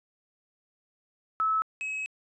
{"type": "tone pair in turn", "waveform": ["sine", "triangle"], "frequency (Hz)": [1300, 2561], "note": ["E6", "D#7"], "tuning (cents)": [-24, 49], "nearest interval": "octave", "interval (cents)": 1173, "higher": "second", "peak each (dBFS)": [-23, -29], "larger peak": "first", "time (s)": [[1.4, 1.62], [1.81, 2.06]], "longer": "second", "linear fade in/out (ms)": 0, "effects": ["resampled to 22050 Hz"]}